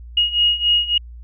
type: beating tone pair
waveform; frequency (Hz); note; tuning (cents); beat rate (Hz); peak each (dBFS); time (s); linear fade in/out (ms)
sine; 2875 / 2878.6; F7 / F#7; +50 / -48; 3.6; -19 / -16; 0.17-0.98; 5
effects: added 59 Hz sine -34 dBFS peak until 1.23 s